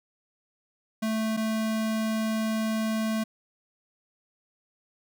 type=tone pair in turn; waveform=square; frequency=220 / 220 Hz; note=A3 / A3; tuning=0 / 0 cents; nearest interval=unison; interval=0 cents; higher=neither; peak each=-26 / -26 dBFS; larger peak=neither; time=1.02-1.37 / 1.37-3.24 s; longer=second; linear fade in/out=10 ms; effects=none